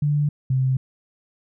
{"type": "tone pair in turn", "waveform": "sine", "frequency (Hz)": [146.9, 130.95], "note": ["D3", "C3"], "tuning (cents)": [1, 2], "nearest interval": "major second", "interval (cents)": 199, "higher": "first", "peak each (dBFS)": -17, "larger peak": "neither", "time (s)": [[0.02, 0.29], [0.5, 0.77]], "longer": "neither", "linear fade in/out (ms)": 5, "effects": []}